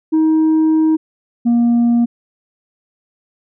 sine tone pair in turn, 315.9 / 236.7 Hz, D#4 / A#3, +26 / +27 cents, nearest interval perfect fourth, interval 499 cents, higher first, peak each -7 dBFS, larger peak neither, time 0.12-0.97 / 1.45-2.06 s, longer first, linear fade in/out 20 ms, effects tanh soft clip ceiling -9 dBFS

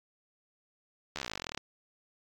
slowing click train, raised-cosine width 0.2 ms, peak -18 dBFS, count 22, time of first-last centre 1.16-1.576 s, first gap 13 ms, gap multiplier 1.04, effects AAC 64 kbps

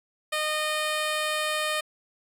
10% pulse tone, 613 Hz, D#5, 26 cents flat, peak -17 dBFS, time 0.32-1.81 s, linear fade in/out 10 ms, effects resampled to 32000 Hz

